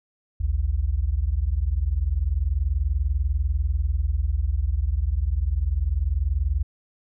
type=tone pair together; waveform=sine; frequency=56.73 / 77 Hz; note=A#1 / D#2; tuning=-46 / -17 cents; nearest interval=perfect fourth; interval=529 cents; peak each=-23 dBFS; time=0.4-6.63 s; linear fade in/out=10 ms; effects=none